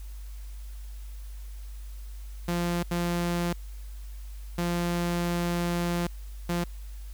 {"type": "tone bursts at uneven times", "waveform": "sawtooth", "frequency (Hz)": 173.3, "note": "F3", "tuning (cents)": -13, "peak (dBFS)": -22, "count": 4, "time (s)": [[2.48, 2.83], [2.91, 3.53], [4.58, 6.07], [6.49, 6.64]], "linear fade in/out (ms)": 5, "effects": ["added 50 Hz sine -37 dBFS peak until 7.13 s", "white hiss -56 dBFS RMS until 7.13 s"]}